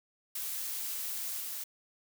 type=noise with level steps; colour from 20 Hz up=blue; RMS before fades=-37 / -39 dBFS; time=0.35-1.64 s; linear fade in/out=5 ms; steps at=1.4 s; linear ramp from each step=2 ms; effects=none